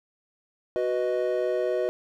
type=chord; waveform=triangle; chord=B major; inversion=second; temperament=equal; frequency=370 / 493.9 / 622.3 Hz; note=F#4 / B4 / D#5; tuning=0 / 0 / 0 cents; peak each=-26 dBFS; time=0.76-1.89 s; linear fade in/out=0 ms; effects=none